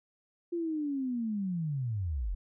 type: linear sweep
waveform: sine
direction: down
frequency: 349.2 to 38.89 Hz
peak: -30 dBFS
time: 0.52-2.35 s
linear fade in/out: 10 ms
effects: none